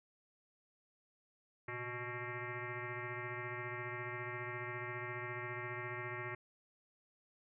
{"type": "tone with frequency modulation", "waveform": "sine", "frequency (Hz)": 1108.7, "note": "C#6", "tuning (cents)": 0, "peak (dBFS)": -40, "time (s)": [1.68, 6.35], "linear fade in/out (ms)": 5, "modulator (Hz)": 248, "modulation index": 4.5, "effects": []}